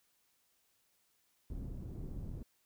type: low-pass noise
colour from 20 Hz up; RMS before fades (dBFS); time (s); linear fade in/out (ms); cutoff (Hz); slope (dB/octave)
pink; -43; 1.5-2.43; 2; 220; 12
effects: white hiss -75 dBFS RMS until 2.65 s